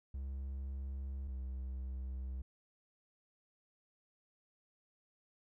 triangle tone pair in turn, 67.4 / 64.68 Hz, C#2 / C2, -48 / -19 cents, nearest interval minor second, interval 71 cents, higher first, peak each -37 / -37 dBFS, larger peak neither, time 0.14-1.28 / 1.28-2.42 s, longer neither, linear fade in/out 5 ms, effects none

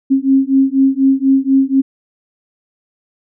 sine beating tone pair, 267.1 / 271.2 Hz, C4 / C#4, +36 / -38 cents, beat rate 4.1 Hz, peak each -12 dBFS, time 0.1-1.82 s, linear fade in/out 20 ms, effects none

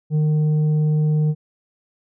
triangle tone with tanh clipping, 152.9 Hz, D#3, 30 cents flat, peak -16 dBFS, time 0.1-1.35 s, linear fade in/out 50 ms, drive 9 dB, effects none

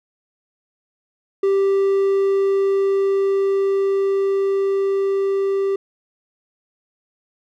triangle tone with level ramp, 392 Hz, G4, in tune, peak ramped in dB -12 to -15 dBFS, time 1.43-5.76 s, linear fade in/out 5 ms, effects none

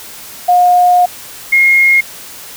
sine tone pair in turn, 716 / 2146 Hz, F5 / C7, +43 / +43 cents, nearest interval octave + perfect fifth, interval 1900 cents, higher second, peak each -5 dBFS, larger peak neither, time 0.48-1.06 / 1.52-2.01 s, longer first, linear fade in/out 10 ms, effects white hiss -31 dBFS RMS until 2.56 s

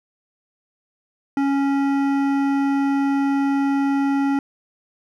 sine tone with hard clipping, 277.2 Hz, C#4, in tune, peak -19 dBFS, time 1.37-4.39 s, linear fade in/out 2 ms, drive 13 dB, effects none

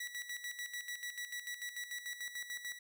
sawtooth tone with tremolo, 1945 Hz, B6, 27 cents flat, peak -36 dBFS, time 0-2.79 s, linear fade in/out 5 ms, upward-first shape square, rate 6.8 Hz, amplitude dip 65%, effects none

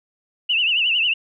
sine tone with vibrato, 2794 Hz, F7, in tune, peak -16 dBFS, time 0.49-1.14 s, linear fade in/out 10 ms, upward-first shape triangle, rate 11 Hz, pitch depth 150 cents each way, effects none

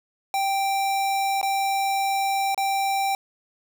square tone with dropouts, 784 Hz, G5, in tune, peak -22 dBFS, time 0.34-3.15 s, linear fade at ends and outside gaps 1 ms, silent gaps 1.414-1.429 / 2.546-2.577 s, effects 9-bit

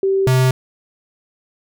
sine / square tone pair in turn, 387.5 / 129.31 Hz, G4 / C3, -20 / -20 cents, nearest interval octave + perfect fifth, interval 1900 cents, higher first, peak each -13 / -12 dBFS, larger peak second, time 0.03-0.27 / 0.27-0.51 s, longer neither, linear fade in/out 2 ms, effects none

